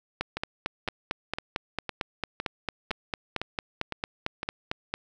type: two click trains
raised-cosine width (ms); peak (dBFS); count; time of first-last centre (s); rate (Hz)
0.3; -12 / -15; 22 / 9; 0.21-4.94 / 0.37-4.431; 4.44 / 1.97
effects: none

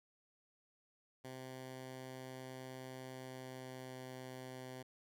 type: tone with pitch glide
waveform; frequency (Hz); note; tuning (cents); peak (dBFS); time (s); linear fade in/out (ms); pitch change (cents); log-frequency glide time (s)
10% pulse; 129.8 to 128.75; C3 to C3; -13 to -28; -39; 1.24-4.83; 10; -15; 3.02-4.12
effects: none

